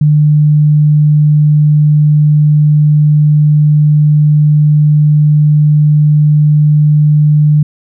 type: tone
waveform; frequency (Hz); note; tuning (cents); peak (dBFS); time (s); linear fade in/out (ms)
sine; 150; D3; +37; -4; 0.01-7.63; 5
effects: none